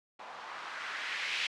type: noise with low-pass filter sweep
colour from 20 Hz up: violet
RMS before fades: -38 dBFS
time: 0.19-1.47 s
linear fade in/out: 5 ms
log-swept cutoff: 810 to 2700 Hz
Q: 1.8
effects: low-pass 5000 Hz 12 dB/octave